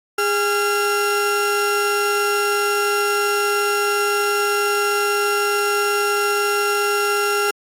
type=tone pair together; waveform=35% pulse; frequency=410 / 1377 Hz; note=G#4 / F6; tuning=-22 / -25 cents; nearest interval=octave + major sixth; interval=2097 cents; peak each=-18 / -18 dBFS; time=0.18-7.51 s; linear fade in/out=5 ms; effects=AAC 48 kbps